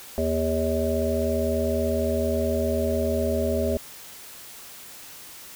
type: harmonic tone with a mistuned harmonic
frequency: 79.8 Hz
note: D#2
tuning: 44 cents sharp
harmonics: 1 / 3 / 5 / 7 / 8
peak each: -28 / -28 / -28 / -28 / -28 dBFS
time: 0.18-3.77 s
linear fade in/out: 0 ms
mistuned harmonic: 5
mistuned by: +17 cents
effects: white hiss -43 dBFS RMS until 5.55 s